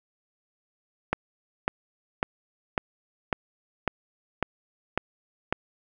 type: click train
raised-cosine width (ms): 0.5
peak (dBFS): -8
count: 9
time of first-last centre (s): 1.13-5.526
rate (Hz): 1.82
effects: none